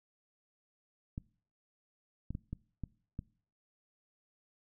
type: clicks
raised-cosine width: 5 ms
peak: -26 dBFS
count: 6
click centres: 1.179 / 2.306 / 2.351 / 2.53 / 2.837 / 3.191 s
effects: noise-tail reverb RT60 0.5 s tail -23 dB re dry